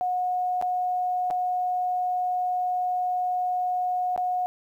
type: tone with dropouts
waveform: sine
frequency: 727 Hz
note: F#5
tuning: 31 cents flat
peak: -23 dBFS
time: 0.01-4.46 s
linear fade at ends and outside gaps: 0 ms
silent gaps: 0.614-0.624 / 1.303-1.309 / 4.162-4.177 s
effects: 10-bit